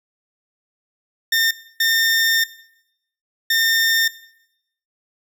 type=tone bursts at uneven times; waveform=20% pulse; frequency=1814 Hz; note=A#6; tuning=48 cents flat; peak=-10 dBFS; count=3; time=1.32-1.51 / 1.8-2.44 / 3.5-4.08 s; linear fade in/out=5 ms; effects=noise-tail reverb RT60 0.8 s tail -18 dB re dry